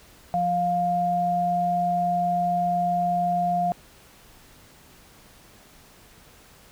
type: tone pair together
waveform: sine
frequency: 176 / 704 Hz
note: F3 / F5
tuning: +14 / +14 cents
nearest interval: 2 octaves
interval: 2400 cents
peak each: -29 / -21 dBFS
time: 0.34-3.72 s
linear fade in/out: 0 ms
effects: pink hiss -52 dBFS RMS until 6.71 s